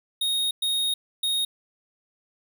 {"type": "tone bursts at uneven times", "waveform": "square", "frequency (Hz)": 3729, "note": "A#7", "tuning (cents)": 0, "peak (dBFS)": -23, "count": 3, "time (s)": [[0.21, 0.51], [0.62, 0.94], [1.23, 1.45]], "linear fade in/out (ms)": 5, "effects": []}